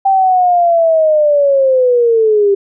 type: linear sweep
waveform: sine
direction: down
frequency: 784 to 392.7 Hz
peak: -7 dBFS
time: 0.05-2.55 s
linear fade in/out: 10 ms
effects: none